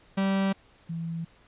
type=tone pair in turn; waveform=45% pulse / sine; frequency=194.2 / 165.89 Hz; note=G3 / E3; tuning=-16 / +11 cents; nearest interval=minor third; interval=273 cents; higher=first; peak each=-23 / -30 dBFS; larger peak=first; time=0.17-0.53 / 0.89-1.25 s; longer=neither; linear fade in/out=10 ms; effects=pink hiss -59 dBFS RMS until 1.47 s + resampled to 8000 Hz

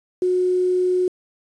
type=tone with quantisation; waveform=sine; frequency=364.6 Hz; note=F#4; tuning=25 cents flat; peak=-16 dBFS; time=0.22-1.08 s; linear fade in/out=2 ms; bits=7; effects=resampled to 22050 Hz

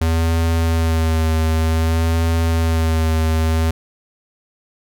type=tone with vibrato; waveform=square; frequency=81.3 Hz; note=E2; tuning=23 cents flat; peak=-15 dBFS; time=0.01-3.71 s; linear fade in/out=5 ms; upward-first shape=sine; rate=0.54 Hz; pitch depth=27 cents each way; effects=none

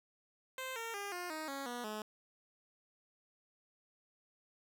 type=tone with pitch steps; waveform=10% pulse; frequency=520 / 457.9 / 403.3 / 355.2 / 312.8 / 275.5 / 242.6 / 213.6 Hz; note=C5 / A#4 / G4 / F4 / D#4 / C#4 / B3 / G#3; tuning=-11 / -31 / +49 / +29 / +9 / -11 / -31 / +49 cents; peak=-32 dBFS; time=0.58-2.02 s; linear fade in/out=2 ms; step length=180 ms; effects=none

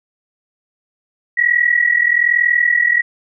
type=tone pair together; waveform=sine; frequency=1902 / 1943.1 Hz; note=A#6 / B6; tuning=+34 / -29 cents; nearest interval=unison; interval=37 cents; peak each=-14 dBFS; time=1.37-3.02 s; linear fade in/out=10 ms; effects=none

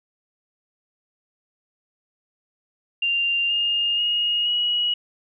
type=tone with pitch steps; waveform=sine; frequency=2787 / 2828 / 2869 / 2910 Hz; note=F7 / F7 / F7 / F#7; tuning=-4 / +21 / +46 / -29 cents; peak=-19 dBFS; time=3.02-4.94 s; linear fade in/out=5 ms; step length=480 ms; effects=none

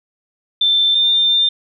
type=tone pair in turn; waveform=sine; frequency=3553 / 3598 Hz; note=A7 / A7; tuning=+16 / +38 cents; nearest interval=unison; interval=22 cents; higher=second; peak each=-11 dBFS; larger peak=neither; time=0.61-0.95 / 0.95-1.49 s; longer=second; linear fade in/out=5 ms; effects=none

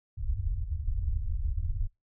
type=low-pass noise; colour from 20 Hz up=pink; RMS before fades=-30 dBFS; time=0.17-1.88 s; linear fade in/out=20 ms; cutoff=100 Hz; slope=48 dB/octave; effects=noise-tail reverb RT60 0.2 s tail -24 dB re dry

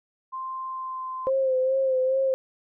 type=tone with pitch glide; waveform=sine; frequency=1046.5 to 1036.9 Hz; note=C6 to C6; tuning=0 to -16 cents; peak=-30 dBFS; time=0.32-1.3 s; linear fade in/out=20 ms; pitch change=-16 cents; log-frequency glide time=0.68-1.04 s
type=tone with vibrato; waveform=sine; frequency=525 Hz; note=C5; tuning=6 cents sharp; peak=-20 dBFS; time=1.27-2.34 s; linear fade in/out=0 ms; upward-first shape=sine; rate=2.4 Hz; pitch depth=38 cents each way
effects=none

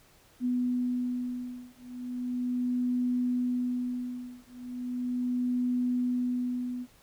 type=beating tone pair; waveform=sine; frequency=247.6 / 247.97 Hz; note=B3 / B3; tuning=+5 / +7 cents; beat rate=0.37 Hz; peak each=-31 dBFS; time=0.4-6.87 s; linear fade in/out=50 ms; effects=pink hiss -60 dBFS RMS until 7.02 s

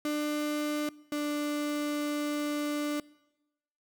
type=tone pair in turn; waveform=35% pulse; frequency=298.2 / 294.8 Hz; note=D4 / D4; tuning=+27 / +7 cents; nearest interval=unison; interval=20 cents; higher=first; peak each=-27 / -28 dBFS; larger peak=first; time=0.05-0.89 / 1.12-3 s; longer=second; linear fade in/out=2 ms; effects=noise-tail reverb RT60 1.0 s tail -23 dB re dry

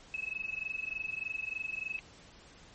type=tone with amplitude modulation; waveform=sine; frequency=2584 Hz; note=E7; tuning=35 cents flat; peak=-31 dBFS; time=0.14-1.99 s; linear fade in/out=0 ms; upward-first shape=sine; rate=23.3 Hz; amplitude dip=90%; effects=pink hiss -56 dBFS RMS until 2.74 s + MP3 32 kbps

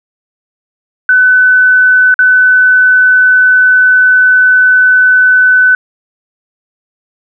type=tone with dropouts; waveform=sine; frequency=1505 Hz; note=F#6; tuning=29 cents sharp; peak=-3 dBFS; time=1.09-5.75 s; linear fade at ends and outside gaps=2 ms; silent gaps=2.142-2.19 s; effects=none

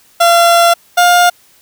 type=tone pair in turn; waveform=30% pulse; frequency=684 / 707.3 Hz; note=F5 / F5; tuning=-36 / +22 cents; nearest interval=minor second; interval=58 cents; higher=second; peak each=-3 dBFS; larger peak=neither; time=0.2-0.74 / 0.97-1.3 s; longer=first; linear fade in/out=10 ms; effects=white hiss -48 dBFS RMS until 1.61 s

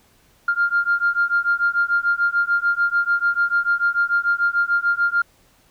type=beating tone pair; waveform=sine; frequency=1396.9 / 1403.7 Hz; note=F6 / F6; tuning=0 / +8 cents; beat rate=6.8 Hz; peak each=-19 dBFS; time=0.48-5.22 s; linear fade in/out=5 ms; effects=tanh soft clip ceiling -9 dBFS + pink hiss -57 dBFS RMS until 5.7 s

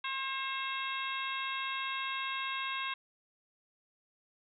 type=harmonic tone with a mistuned harmonic; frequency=535 Hz; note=C5; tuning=38 cents sharp; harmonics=2 / 3 / 4 / 5 / 6 / 7; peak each=-38 / -42 / -42 / -40 / -44 / -43 dBFS; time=0.04-2.94 s; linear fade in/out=5 ms; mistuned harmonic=6; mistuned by=+51 cents; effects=none

